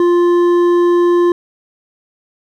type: tone with hard clipping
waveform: sine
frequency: 349.2 Hz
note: F4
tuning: in tune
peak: -10 dBFS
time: 0-1.32 s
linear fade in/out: 2 ms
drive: 7 dB
effects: none